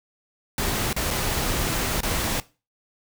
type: noise with dropouts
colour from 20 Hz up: pink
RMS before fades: -25 dBFS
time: 0.58-2.4 s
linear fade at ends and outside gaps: 1 ms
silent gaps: 0.929-0.964 / 1.105-1.109 / 2.006-2.032 s
effects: noise-tail reverb RT60 0.3 s tail -19 dB re dry